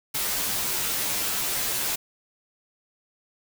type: noise with comb filter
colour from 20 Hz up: white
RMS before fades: -27 dBFS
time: 0.14-1.96 s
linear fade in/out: 10 ms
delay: 12 ms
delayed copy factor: -1
effects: none